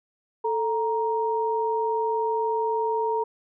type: tone pair together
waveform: sine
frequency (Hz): 441.7 / 936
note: A4 / A#5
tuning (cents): +7 / +7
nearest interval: octave + minor second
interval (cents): 1300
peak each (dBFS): -25 / -25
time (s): 0.44-3.24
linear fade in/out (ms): 10
effects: none